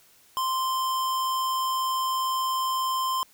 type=tone; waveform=square; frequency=1043 Hz; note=C6; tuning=6 cents flat; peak=-25 dBFS; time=0.37-3.23 s; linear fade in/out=0 ms; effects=white hiss -58 dBFS RMS until 3.33 s